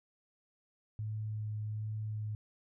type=tone with vibrato; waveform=sine; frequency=107.3 Hz; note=A2; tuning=43 cents flat; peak=-35 dBFS; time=0.99-2.35 s; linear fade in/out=0 ms; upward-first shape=sine; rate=1.3 Hz; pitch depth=11 cents each way; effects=none